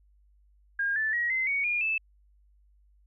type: tone with pitch steps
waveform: sine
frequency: 1618 / 1754.3 / 1902 / 2062 / 2236 / 2424 / 2628 Hz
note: G#6 / A6 / A#6 / C7 / C#7 / D#7 / E7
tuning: -46 / -6 / +34 / -26 / +14 / -46 / -6 cents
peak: -25 dBFS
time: 0.79-1.98 s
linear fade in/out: 5 ms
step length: 170 ms
effects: added 50 Hz sine -59 dBFS peak until 3.06 s